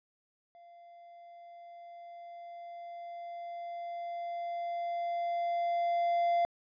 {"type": "tone with level ramp", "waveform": "triangle", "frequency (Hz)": 690, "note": "F5", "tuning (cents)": -21, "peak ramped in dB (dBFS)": [-51, -23], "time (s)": [0.55, 6.45], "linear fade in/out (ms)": 0, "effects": ["resampled to 11025 Hz"]}